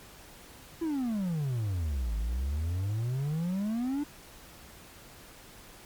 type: exponential two-way sweep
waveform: triangle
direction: down then up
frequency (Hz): 342.8 to 51.7 to 299.6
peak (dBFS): -26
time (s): 0.81-4.04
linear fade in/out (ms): 10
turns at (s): 2.16
effects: pink hiss -51 dBFS RMS until 5.85 s + MP3 96 kbps